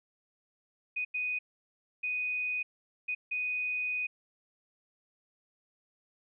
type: tone bursts at uneven times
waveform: sine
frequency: 2489 Hz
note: D#7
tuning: in tune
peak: -30 dBFS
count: 5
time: 0.96-1.05 / 1.14-1.39 / 2.03-2.63 / 3.08-3.15 / 3.31-4.07 s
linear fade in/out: 10 ms
effects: none